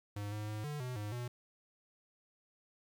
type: tone with pitch steps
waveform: square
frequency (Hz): 102.7 / 105.8 / 106.8 / 148.1 / 126 / 104.4 / 121.9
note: G#2 / G#2 / G#2 / D3 / B2 / G#2 / B2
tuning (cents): -19 / +33 / +49 / +15 / +35 / +10 / -22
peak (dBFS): -39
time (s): 0.16-1.28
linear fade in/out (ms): 5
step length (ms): 160
effects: 12-bit